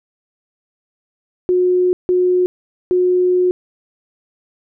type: tone bursts at uneven times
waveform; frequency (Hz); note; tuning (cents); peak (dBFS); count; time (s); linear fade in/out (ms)
sine; 362.5; F#4; -35; -11; 3; 1.49-1.93 / 2.09-2.46 / 2.91-3.51; 0
effects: none